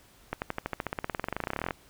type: accelerating click train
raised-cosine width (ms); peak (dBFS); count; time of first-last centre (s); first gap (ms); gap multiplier
0.5; -15; 30; 0.33-1.708; 89; 0.95
effects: pink hiss -58 dBFS RMS until 1.89 s